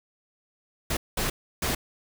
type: noise bursts at uneven times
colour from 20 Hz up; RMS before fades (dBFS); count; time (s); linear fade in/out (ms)
pink; -27; 3; 0.9-0.97 / 1.17-1.3 / 1.62-1.75; 5
effects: none